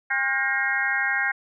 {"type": "harmonic tone with a mistuned harmonic", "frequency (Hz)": 267.8, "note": "C4", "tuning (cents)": 40, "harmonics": [3, 4, 5, 6, 7, 8], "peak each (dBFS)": [-31, -37, -31, -25, -26, -29], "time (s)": [0.1, 1.32], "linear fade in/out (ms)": 10, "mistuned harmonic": 5, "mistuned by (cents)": 96, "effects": []}